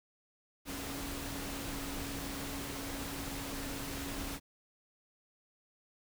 sine tone in noise, 277.2 Hz, C#4, in tune, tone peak -44 dBFS, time 0.65-4.4 s, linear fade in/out 50 ms, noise pink, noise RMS -41 dBFS, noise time 0.65-4.4 s, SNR -6 dB, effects none

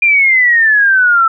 sine exponential sweep, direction down, 2417 to 1318.5 Hz, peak -6 dBFS, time 0.02-1.28 s, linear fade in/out 5 ms, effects none

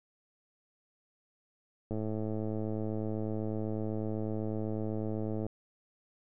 click train, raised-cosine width 2 ms, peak -23 dBFS, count 385, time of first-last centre 1.91-5.466 s, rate 108 Hz, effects none

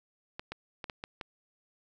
clicks, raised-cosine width 0.3 ms, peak -22 dBFS, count 6, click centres 0.395 / 0.52 / 0.842 / 0.898 / 1.039 / 1.212 s, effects none

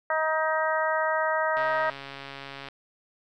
harmonic tone, 315.2 Hz, D#4, 23 cents sharp, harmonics 2 / 3 / 4 / 5 / 6, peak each -27 / -29 / -30 / -31 / -32 dBFS, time 0.1-1.9 s, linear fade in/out 2 ms
click train, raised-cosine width 0.3 ms, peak -23 dBFS, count 155, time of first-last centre 1.57-2.686 s, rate 138 Hz
effects none

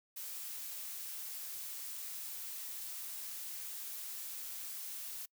blue noise, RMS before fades -44 dBFS, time 0.16-5.26 s, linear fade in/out 10 ms, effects noise-tail reverb RT60 0.1 s tail -26 dB re dry

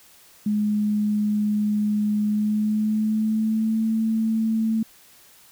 sine tone with pitch glide, 209.7 to 222.2 Hz, G#3 to A3, +17 to +17 cents, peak -19 dBFS, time 0.46-4.83 s, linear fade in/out 5 ms, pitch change +100 cents, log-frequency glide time 2.23-3.85 s, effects white hiss -52 dBFS RMS until 5.51 s

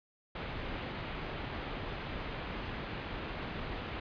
pink low-pass noise, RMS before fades -40 dBFS, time 0.35-4 s, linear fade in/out 5 ms, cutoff 3400 Hz, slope 24 dB/octave, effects resampled to 11025 Hz

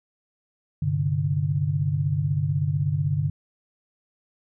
sine chord, G suspended fourth, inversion none, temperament equal, 98 / 130.81 / 146.83 Hz, G2 / C3 / D3, 0 / 0 / 0 cents, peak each -27 / -28 / -23 dBFS, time 0.82-3.3 s, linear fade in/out 5 ms, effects none

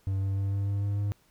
triangle tone with pitch steps, 96.7 / 97.54 / 98.39 / 99.25 / 100.11 / 100.98 / 101.86 Hz, G2 / G2 / G2 / G2 / G2 / G#2 / G#2, -23 / -8 / +7 / +22 / +37 / -48 / -33 cents, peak -24 dBFS, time 0.07-1.12 s, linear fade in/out 0 ms, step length 150 ms, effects pink hiss -65 dBFS RMS until 1.3 s

